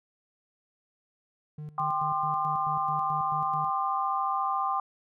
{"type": "tone with tremolo", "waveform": "triangle", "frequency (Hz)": 150.9, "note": "D3", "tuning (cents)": 47, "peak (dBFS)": -34, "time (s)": [1.58, 3.7], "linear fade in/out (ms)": 5, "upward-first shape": "square", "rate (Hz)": 4.6, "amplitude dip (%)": 80}
{"type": "chord", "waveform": "sine", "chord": "G suspended fourth", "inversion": "none", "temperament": "equal with one note detuned", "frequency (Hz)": [784, 1046.5, 1200.7], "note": ["G5", "C6", "D6"], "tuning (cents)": [0, 0, 38], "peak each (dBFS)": -30, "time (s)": [1.78, 4.8], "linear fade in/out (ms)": 2}
{"effects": []}